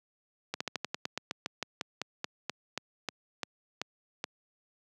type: slowing click train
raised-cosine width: 0.2 ms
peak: -15 dBFS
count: 20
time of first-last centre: 0.54-4.241 s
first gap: 65 ms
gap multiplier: 1.11
effects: high-pass 150 Hz 12 dB/octave